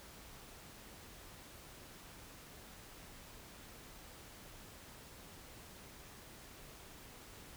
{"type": "silence", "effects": ["pink hiss -55 dBFS RMS until 7.56 s"]}